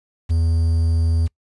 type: tone with quantisation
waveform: triangle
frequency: 82.41 Hz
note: E2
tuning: in tune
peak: -13 dBFS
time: 0.29-1.28 s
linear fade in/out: 20 ms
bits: 7
effects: noise-tail reverb RT60 0.1 s tail -24 dB re dry + resampled to 24000 Hz